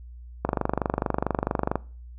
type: click train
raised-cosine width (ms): 1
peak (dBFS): -9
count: 33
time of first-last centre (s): 0.45-1.756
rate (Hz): 24.5
effects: noise-tail reverb RT60 0.4 s tail -22 dB re dry + added 60 Hz sine -40 dBFS peak until 2.18 s